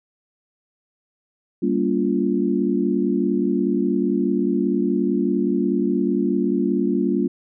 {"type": "chord", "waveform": "sine", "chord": "G half-diminished seventh", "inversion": "none", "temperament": "equal with one note detuned", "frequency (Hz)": [196, 233.1, 284.3, 349.2], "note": ["G3", "Bb3", "Db4", "F4"], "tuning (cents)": [0, 0, 44, 0], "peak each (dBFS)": -23, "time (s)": [1.62, 7.28], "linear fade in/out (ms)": 10, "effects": []}